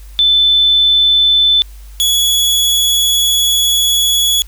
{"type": "tone pair in turn", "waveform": ["sine", "sawtooth"], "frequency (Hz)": [3520, 3379], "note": ["A7", "G#7"], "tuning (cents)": [0, 29], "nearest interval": "minor second", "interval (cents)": 71, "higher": "first", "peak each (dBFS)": -7, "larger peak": "neither", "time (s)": [[0.19, 1.62], [2, 4.42]], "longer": "second", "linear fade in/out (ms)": 0, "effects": ["added 50 Hz sine -31 dBFS peak until 4.47 s", "white hiss -46 dBFS RMS until 4.47 s"]}